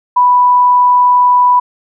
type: tone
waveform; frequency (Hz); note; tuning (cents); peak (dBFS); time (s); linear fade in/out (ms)
sine; 987.8; B5; 0; -5; 0.16-1.6; 10
effects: none